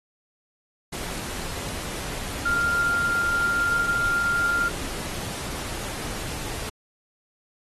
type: tone in noise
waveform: sine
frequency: 1396 Hz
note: F6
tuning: 1 cent flat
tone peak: -21 dBFS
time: 2.45-4.69 s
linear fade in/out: 10 ms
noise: pink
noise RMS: -33 dBFS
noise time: 0.92-6.7 s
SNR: +9 dB
effects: AAC 32 kbps